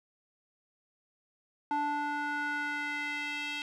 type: tone with band-pass filter sweep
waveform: square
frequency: 292.6 Hz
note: D4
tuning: 6 cents flat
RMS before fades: -34 dBFS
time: 1.71-3.62 s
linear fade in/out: 0 ms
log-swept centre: 910 to 2900 Hz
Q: 2.8
effects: none